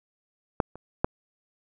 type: clicks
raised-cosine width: 1 ms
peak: -7 / -28 / -7 dBFS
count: 3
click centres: 0.602 / 0.756 / 1.045 s
effects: none